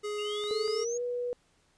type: tone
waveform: square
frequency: 417.3 Hz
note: G#4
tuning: 8 cents sharp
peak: -33 dBFS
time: 0.03-0.85 s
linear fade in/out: 20 ms
type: exponential sweep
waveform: sine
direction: up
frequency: 2738 to 6720 Hz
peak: -37 dBFS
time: 0.18-0.98 s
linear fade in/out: 10 ms
type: clicks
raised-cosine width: 0.5 ms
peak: -35 dBFS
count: 2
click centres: 0.439 / 0.679 s
type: tone with pitch glide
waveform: sine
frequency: 440 to 488.2 Hz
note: A4 to B4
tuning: 0 to -20 cents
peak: -30 dBFS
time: 0.51-1.33 s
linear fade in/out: 0 ms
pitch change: +180 cents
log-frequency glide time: 0.69-1.02 s
effects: pink hiss -68 dBFS RMS until 1.77 s + resampled to 22050 Hz